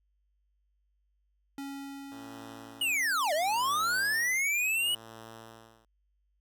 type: tone with exponential decay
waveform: square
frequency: 277.2 Hz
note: C#4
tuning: in tune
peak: -37 dBFS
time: 1.58-5.13 s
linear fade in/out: 2 ms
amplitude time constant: 770 ms
type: tone with tremolo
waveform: 5% pulse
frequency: 112.7 Hz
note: A2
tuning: 42 cents sharp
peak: -34 dBFS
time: 2.12-5.85 s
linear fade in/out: 0 ms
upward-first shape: sine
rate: 0.72 Hz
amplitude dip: 95%
type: linear two-way sweep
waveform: square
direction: down then up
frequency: 2960 to 580 to 2960 Hz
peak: -27 dBFS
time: 2.81-4.95 s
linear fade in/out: 5 ms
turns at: 3.33 s
effects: added 50 Hz sine -70 dBFS peak until 6.4 s